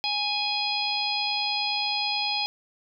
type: harmonic tone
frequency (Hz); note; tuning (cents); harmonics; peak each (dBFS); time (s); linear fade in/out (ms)
830.6; G#5; 0; 1 / 3 / 4 / 5 / 6; -31 / -31 / -31 / -31 / -31; 0.04-2.46; 0
effects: none